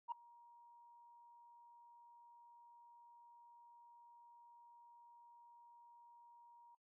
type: tone with ADSR envelope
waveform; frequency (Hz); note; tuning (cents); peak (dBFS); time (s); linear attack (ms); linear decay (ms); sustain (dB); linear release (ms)
sine; 946; A#5; +25; -36; 0.08-6.75; 38; 5; -24; 5
effects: noise-tail reverb RT60 0.1 s tail -18 dB re dry + tanh soft clip ceiling -35 dBFS